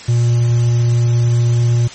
triangle tone with quantisation, 119 Hz, A#2, 36 cents sharp, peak -8 dBFS, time 0.08-1.88 s, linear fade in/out 10 ms, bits 6, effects white hiss -33 dBFS RMS until 1.94 s + MP3 32 kbps

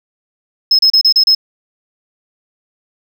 sine tone bursts, 5170 Hz, E8, 34 cents flat, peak -4 dBFS, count 6, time 0.71-1.349 s, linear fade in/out 5 ms, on 79 ms, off 33 ms, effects tanh soft clip ceiling -4 dBFS

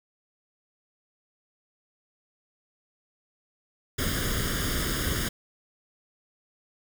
pink noise with comb filter, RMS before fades -28 dBFS, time 3.98-5.29 s, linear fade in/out 10 ms, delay 0.59 ms, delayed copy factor +0.8, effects none

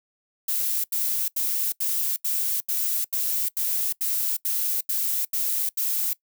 violet noise bursts, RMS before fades -25 dBFS, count 13, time 0.48-6.132 s, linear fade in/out 5 ms, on 360 ms, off 81 ms, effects noise-tail reverb RT60 0.1 s tail -21 dB re dry

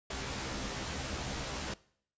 pink noise with comb filter, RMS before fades -38 dBFS, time 0.1-1.74 s, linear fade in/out 5 ms, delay 15 ms, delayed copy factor +0.95, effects noise-tail reverb RT60 0.6 s tail -21 dB re dry + resampled to 16000 Hz

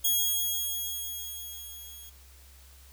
5% pulse tone with level ramp, 3301 Hz, G#7, 11 cents flat, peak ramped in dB -14 to -37 dBFS, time 0.04-2.1 s, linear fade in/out 10 ms, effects added 67 Hz sine -52 dBFS peak until 2.92 s + white hiss -57 dBFS RMS until 2.92 s

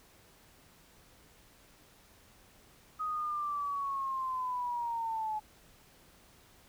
sine linear sweep, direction down, 1259 to 850 Hz, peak -32 dBFS, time 2.99-5.4 s, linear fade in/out 20 ms, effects pink hiss -61 dBFS RMS until 6.68 s

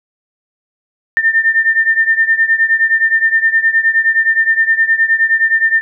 sine beating tone pair, 1800 / 1809.6 Hz, A6 / A6, +39 / +48 cents, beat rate 9.6 Hz, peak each -11 / -14 dBFS, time 1.17-5.81 s, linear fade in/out 0 ms, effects none

